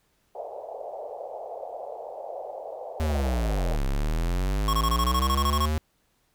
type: band-pass noise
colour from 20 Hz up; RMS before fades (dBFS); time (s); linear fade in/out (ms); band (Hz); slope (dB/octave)
pink; -37; 0.35-3.76; 5; 490 to 770; 48
type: linear two-way sweep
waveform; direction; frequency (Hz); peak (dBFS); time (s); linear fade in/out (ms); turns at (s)
square; down then up; 80.4 to 32.83 to 78.3; -24; 3-5.78; 0; 3.85
type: tone bursts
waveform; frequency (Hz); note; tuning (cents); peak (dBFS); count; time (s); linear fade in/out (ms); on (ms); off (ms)
square; 1094; C#6; -23; -24; 13; 4.68-5.656; 2; 52; 25
effects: pink hiss -69 dBFS RMS until 6.34 s